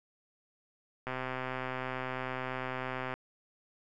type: click train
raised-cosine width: 0.5 ms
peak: -21 dBFS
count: 268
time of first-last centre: 1.07-3.14 s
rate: 129 Hz
effects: none